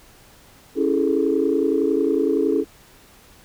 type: chord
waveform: sine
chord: A major seventh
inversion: first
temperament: equal with one note detuned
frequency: 277.2 / 329.6 / 409.1 / 440 Hz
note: C#4 / E4 / G#4 / A4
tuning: 0 / 0 / -26 / 0 cents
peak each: -22 dBFS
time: 0.75-2.65 s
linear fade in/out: 50 ms
effects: tanh soft clip ceiling -7 dBFS + pink hiss -50 dBFS RMS until 3.44 s